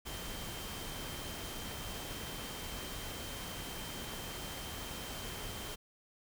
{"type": "tone in noise", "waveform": "sine", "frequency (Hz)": 3136, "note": "G7", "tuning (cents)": 0, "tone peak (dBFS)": -50, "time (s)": [0.05, 5.76], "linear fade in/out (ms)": 20, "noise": "pink", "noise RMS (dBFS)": -43, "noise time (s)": [0.05, 5.76], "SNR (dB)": -10, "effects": []}